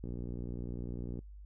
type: click train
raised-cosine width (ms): 3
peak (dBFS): -28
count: 70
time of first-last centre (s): 0.04-1.19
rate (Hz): 60
effects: noise-tail reverb RT60 0.1 s tail -25 dB re dry + added 50 Hz sine -47 dBFS peak until 1.45 s